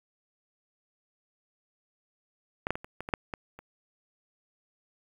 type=clicks; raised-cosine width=0.5 ms; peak=-14 / -11 / -20 / -27 / -22 / -22 / -9 / -19 / -30 dBFS; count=9; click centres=2.669 / 2.706 / 2.755 / 2.845 / 3.006 / 3.089 / 3.138 / 3.338 / 3.59 s; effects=8-bit